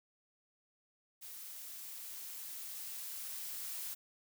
blue noise with level ramp, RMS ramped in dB -49 to -42 dBFS, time 1.21-3.95 s, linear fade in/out 20 ms, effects none

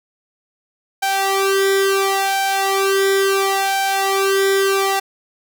sawtooth tone with flanger, 390 Hz, G4, 9 cents flat, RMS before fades -17 dBFS, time 1.02-5 s, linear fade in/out 10 ms, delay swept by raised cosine 1.3 to 2.01 ms, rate 0.72 Hz, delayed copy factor +0.95, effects none

